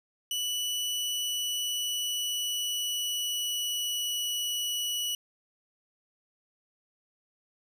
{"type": "tone with pitch glide", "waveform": "sawtooth", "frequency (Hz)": [2960, 2941], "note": ["F#7", "F#7"], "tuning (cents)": [0, -11], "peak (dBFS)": -26, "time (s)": [0.31, 5.15], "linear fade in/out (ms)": 2, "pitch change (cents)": -11, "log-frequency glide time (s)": [0.93, 4.22], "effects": []}